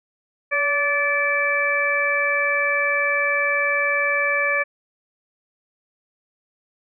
harmonic tone with a mistuned harmonic, 580 Hz, D5, 22 cents flat, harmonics 1 / 2 / 3 / 4, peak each -25 / -27 / -22 / -22 dBFS, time 0.51-4.64 s, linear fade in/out 20 ms, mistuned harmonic 1, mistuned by -33 cents, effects none

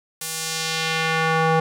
square tone with band-pass filter sweep, 161.3 Hz, E3, 37 cents flat, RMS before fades -22 dBFS, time 0.21-1.6 s, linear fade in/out 5 ms, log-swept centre 11000 to 800 Hz, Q 0.93, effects none

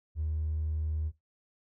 sine tone with hard clipping, 77.78 Hz, D#2, in tune, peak -30 dBFS, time 0.15-1.12 s, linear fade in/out 50 ms, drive 1 dB, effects noise-tail reverb RT60 0.2 s tail -18 dB re dry

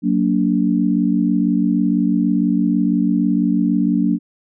sine chord, Gb augmented, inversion none, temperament just, 185 / 231.2 / 289.1 Hz, Gb3 / Bb3 / D4, 0 / -14 / -27 cents, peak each -18 dBFS, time 0.02-4.19 s, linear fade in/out 50 ms, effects none

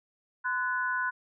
sine tone cluster, 1022 / 1480 / 1718 Hz, C6 / F#6 / A6, -41 / 0 / -42 cents, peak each -32 / -29 / -38 dBFS, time 0.44-1.11 s, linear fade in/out 20 ms, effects none

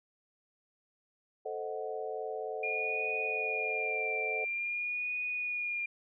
sine chord, A diminished seventh, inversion none, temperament equal, 440 / 523.3 / 622.3 / 740 Hz, A4 / C5 / Eb5 / Gb5, 0 / 0 / 0 / 0 cents, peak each -38 / -42 / -42 / -41 dBFS, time 1.45-4.45 s, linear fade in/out 10 ms
sine tone with vibrato, 2415 Hz, D7, 48 cents sharp, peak -32 dBFS, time 2.63-5.86 s, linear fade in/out 5 ms, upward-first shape sine, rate 0.48 Hz, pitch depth 40 cents each way
effects none

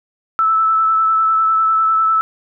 sine tone with vibrato, 1314 Hz, E6, 6 cents flat, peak -11 dBFS, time 0.39-2.21 s, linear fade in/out 0 ms, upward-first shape sine, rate 10 Hz, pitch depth 15 cents each way, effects none

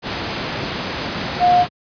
sine tone in noise, 715 Hz, F5, 41 cents sharp, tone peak -10 dBFS, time 1.39-1.66 s, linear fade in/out 50 ms, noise pink, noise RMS -23 dBFS, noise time 0.02-1.69 s, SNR +10 dB, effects high-pass 100 Hz 12 dB/octave + resampled to 11025 Hz

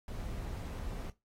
brown noise, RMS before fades -40 dBFS, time 0.08-1.1 s, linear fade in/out 2 ms, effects noise-tail reverb RT60 0.2 s tail -17 dB re dry + AAC 48 kbps

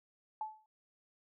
sine tone with exponential decay, 866 Hz, A5, 28 cents flat, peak -33 dBFS, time 0.41-0.66 s, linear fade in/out 2 ms, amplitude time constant 54 ms, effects none

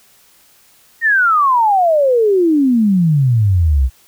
sine exponential sweep, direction down, 1883 to 60.8 Hz, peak -9 dBFS, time 1.01-3.9 s, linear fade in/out 50 ms, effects white hiss -50 dBFS RMS until 4.07 s

